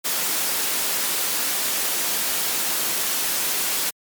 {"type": "noise", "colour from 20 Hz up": "white", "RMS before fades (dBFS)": -23, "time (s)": [0.04, 3.91], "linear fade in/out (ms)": 20, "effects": ["high-pass 200 Hz 12 dB/octave", "MP3 96 kbps"]}